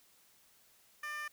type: tone with high-pass filter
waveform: 15% pulse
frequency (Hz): 598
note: D5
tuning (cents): +31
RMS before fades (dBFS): -41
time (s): 1.03-1.28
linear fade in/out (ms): 5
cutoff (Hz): 1500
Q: 9.7
effects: white hiss -66 dBFS RMS until 1.32 s